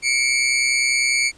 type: tone pair together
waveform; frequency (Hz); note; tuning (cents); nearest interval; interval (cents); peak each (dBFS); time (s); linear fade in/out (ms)
sawtooth; 2185 / 2315; C#7 / D7; -26 / -25; minor second; 101; -16; 0.02-1.32; 50
effects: pink hiss -51 dBFS RMS until 1.37 s + resampled to 22050 Hz